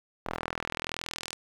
sawtooth tone with band-pass filter sweep, 41.2 Hz, E1, in tune, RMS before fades -38 dBFS, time 0.25-1.35 s, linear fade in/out 20 ms, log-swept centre 950 to 6100 Hz, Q 0.95, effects 9-bit

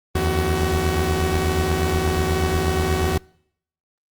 sawtooth tone cluster, 77.6 / 85.9 / 375.4 Hz, D#2 / F2 / F#4, -4 / -28 / +25 cents, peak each -19 dBFS, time 0.15-3.18 s, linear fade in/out 5 ms, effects noise-tail reverb RT60 0.7 s tail -26 dB re dry + Opus 32 kbps

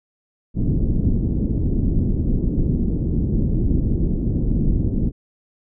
pink low-pass noise, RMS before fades -19 dBFS, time 0.54-5.12 s, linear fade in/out 50 ms, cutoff 310 Hz, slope 24 dB/octave, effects none

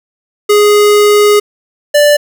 square tone pair in turn, 415.3 / 587.3 Hz, G#4 / D5, 0 / 0 cents, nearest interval tritone, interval 600 cents, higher second, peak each -5 dBFS, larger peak neither, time 0.49-1.4 / 1.94-2.17 s, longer first, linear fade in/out 10 ms, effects none

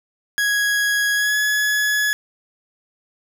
40% pulse tone with pitch glide, 1661.2 to 1694.1 Hz, G#6 to G#6, 0 to +34 cents, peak -16 dBFS, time 0.38-2.13 s, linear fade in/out 0 ms, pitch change +34 cents, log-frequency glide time 1.14-1.37 s, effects none

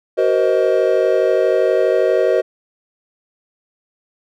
triangle chord, C half-diminished seventh, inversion second, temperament just, 376.7 / 470.9 / 523.3 / 627.9 Hz, Gb4 / Bb4 / C5 / Eb5, +31 / +18 / 0 / +16 cents, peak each -16 dBFS, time 0.17-2.42 s, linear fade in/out 20 ms, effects none

